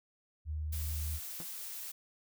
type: tone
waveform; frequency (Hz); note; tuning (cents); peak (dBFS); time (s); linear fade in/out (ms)
sine; 76.8; D#2; -22; -34; 0.45-1.2; 50
type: noise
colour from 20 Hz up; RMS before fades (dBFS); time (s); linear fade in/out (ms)
blue; -43; 0.72-1.92; 10
type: tone with exponential decay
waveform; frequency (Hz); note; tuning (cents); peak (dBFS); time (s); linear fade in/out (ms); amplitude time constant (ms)
sawtooth; 168.9; E3; +42; -38; 1.4-1.48; 0; 16
effects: none